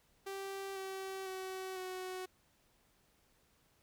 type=tone with pitch steps; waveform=sawtooth; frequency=390.4 / 383.7 / 377.1 / 370.6 Hz; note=G4 / G4 / F#4 / F#4; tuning=-7 / -37 / +33 / +3 cents; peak=-37 dBFS; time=0.26-2.26 s; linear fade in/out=10 ms; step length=500 ms; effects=pink hiss -72 dBFS RMS until 3.82 s